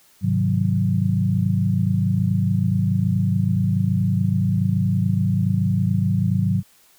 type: chord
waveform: sine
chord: Ab dominant seventh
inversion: none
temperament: equal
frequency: 103.83 / 130.81 / 155.56 / 185 Hz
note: Ab2 / C3 / Eb3 / Gb3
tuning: 0 / 0 / 0 / 0 cents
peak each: -21 / -24 / -25 / -21 dBFS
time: 0.21-6.63 s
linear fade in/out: 50 ms
effects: white hiss -55 dBFS RMS until 6.98 s